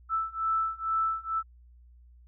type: beating tone pair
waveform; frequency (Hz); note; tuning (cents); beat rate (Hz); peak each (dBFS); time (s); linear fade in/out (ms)
sine; 1318.5 / 1320.7; E6 / E6; 0 / +3; 2.2; -30 / -29; 0.09-1.43; 50
effects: added 60 Hz sine -52 dBFS peak until 2.27 s